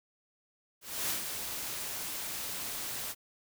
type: noise with ADSR envelope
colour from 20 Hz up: white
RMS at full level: -32 dBFS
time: 0.81-3.15 s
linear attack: 280 ms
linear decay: 120 ms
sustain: -6 dB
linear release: 45 ms
effects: none